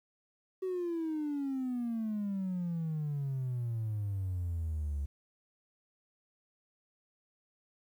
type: exponential sweep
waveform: triangle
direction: down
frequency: 379.7 to 69.3 Hz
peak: -29 dBFS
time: 0.62-5.06 s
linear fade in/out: 10 ms
effects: tanh soft clip ceiling -28 dBFS + 11-bit